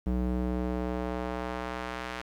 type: tone with band-pass filter sweep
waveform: square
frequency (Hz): 61.74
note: B1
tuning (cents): 0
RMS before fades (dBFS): -32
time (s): 0.06-2.22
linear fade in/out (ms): 10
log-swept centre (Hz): 190 to 1900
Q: 0.74
effects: 10-bit